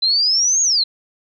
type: exponential two-way sweep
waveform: sine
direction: up then down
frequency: 4017 to 6710 to 4017 Hz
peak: -13 dBFS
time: 0.02-0.84 s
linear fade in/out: 10 ms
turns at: 0.62 s
effects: none